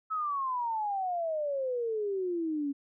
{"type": "exponential sweep", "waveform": "sine", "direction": "down", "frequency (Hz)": [1305, 275.7], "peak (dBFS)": -29, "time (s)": [0.1, 2.73], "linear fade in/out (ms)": 20, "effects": []}